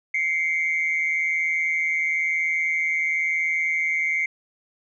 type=tone pair together; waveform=sine; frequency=2095 / 2256 Hz; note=C7 / C#7; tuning=+2 / +30 cents; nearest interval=minor second; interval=128 cents; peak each=-21 / -25 dBFS; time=0.14-4.26 s; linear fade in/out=5 ms; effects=tanh soft clip ceiling -15 dBFS